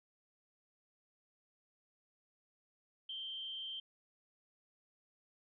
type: tone with amplitude modulation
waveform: sine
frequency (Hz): 3136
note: G7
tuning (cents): 0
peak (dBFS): -39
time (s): 3.09-3.8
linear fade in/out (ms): 5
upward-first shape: sine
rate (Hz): 225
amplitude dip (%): 45
effects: none